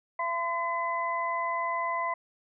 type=tone cluster; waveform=sine; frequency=675 / 1022 / 2014 Hz; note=E5 / C6 / B6; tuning=+41 / -41 / +33 cents; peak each=-34 / -29 / -35 dBFS; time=0.19-2.14 s; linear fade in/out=5 ms; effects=none